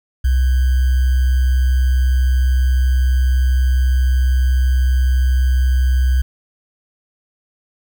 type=tone with sample-and-hold; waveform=sine; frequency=63.9 Hz; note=C2; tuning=40 cents flat; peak=-11 dBFS; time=0.24-6.22 s; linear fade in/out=10 ms; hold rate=1575 Hz; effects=none